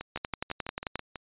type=two click trains; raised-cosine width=0.3 ms; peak=-21 / -15 dBFS; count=8 / 10; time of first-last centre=0.01-1.158 / 0.16-0.956 s; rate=6.1 / 11.3 Hz; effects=resampled to 8000 Hz